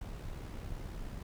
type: noise with amplitude modulation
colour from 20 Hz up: brown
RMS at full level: -40 dBFS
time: 0.01-1.23 s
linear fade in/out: 5 ms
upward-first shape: sine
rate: 66.3 Hz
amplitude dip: 45%
effects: none